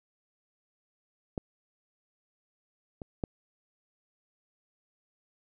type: clicks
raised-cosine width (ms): 2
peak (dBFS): -19 / -26 / -17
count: 3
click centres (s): 1.378 / 3.018 / 3.238
effects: none